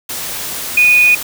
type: tone in noise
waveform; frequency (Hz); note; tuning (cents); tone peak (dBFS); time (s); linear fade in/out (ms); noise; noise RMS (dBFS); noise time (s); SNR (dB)
sine; 2475; D#7; -10; -6; 0.77-1.15; 5; white; -23; 0.09-1.23; +14
effects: none

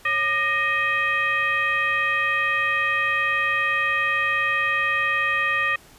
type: tone with frequency modulation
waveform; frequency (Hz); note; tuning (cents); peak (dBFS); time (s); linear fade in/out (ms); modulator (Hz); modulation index
sine; 1864.7; A#6; 0; -19; 0.05-5.76; 5; 657; 1.1
effects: pink hiss -50 dBFS RMS until 5.98 s + resampled to 32000 Hz

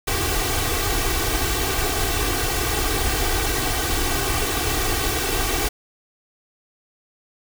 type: noise with comb filter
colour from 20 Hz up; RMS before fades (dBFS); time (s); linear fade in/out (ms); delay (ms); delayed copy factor
pink; -22; 0.07-5.69; 10; 2.6; +1
effects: none

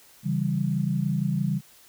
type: chord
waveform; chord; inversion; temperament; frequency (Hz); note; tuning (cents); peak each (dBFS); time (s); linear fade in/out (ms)
sine; C# diminished; none; equal; 138.59 / 164.81 / 196; C#3 / E3 / G3; 0 / 0 / 0; -27; 0.23-1.61; 50
effects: white hiss -54 dBFS RMS until 1.88 s

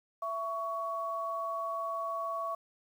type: tone pair together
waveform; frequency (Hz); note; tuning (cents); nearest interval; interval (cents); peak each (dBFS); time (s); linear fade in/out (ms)
sine; 666 / 1120.1; E5 / C#6; +18 / +18; major sixth; 900; -37 / -34; 0.22-2.55; 5
effects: 10-bit

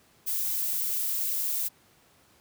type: noise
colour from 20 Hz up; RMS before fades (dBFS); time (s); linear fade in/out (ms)
violet; -29; 0.26-1.69; 20
effects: pink hiss -61 dBFS RMS until 2.4 s + high-pass 80 Hz 12 dB/octave

